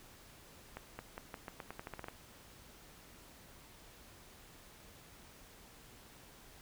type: accelerating click train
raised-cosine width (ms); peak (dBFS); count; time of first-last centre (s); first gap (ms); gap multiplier
0.5; -28; 13; 0.77-2.084; 220; 0.86
effects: pink hiss -58 dBFS RMS until 6.61 s